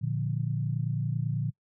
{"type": "chord", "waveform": "sine", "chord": "Bb major", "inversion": "none", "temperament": "equal", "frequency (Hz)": [116.54, 146.83, 174.61], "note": ["Bb2", "D3", "F3"], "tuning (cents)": [0, 0, 0], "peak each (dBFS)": [-30, -30, -36], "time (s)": [0.01, 1.51], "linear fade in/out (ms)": 20, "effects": ["noise-tail reverb RT60 0.1 s tail -25 dB re dry"]}